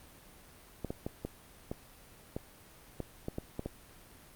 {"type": "clicks", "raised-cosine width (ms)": 2, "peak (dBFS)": -22, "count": 11, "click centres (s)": [0.847, 0.905, 1.065, 1.25, 1.715, 2.365, 3.003, 3.284, 3.384, 3.594, 3.66], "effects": ["pink hiss -56 dBFS RMS until 4.35 s", "Opus 32 kbps"]}